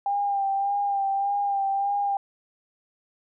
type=tone with vibrato; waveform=sine; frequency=797 Hz; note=G5; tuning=28 cents sharp; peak=-22 dBFS; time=0.06-2.17 s; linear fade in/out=2 ms; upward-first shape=sine; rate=1.7 Hz; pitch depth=30 cents each way; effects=none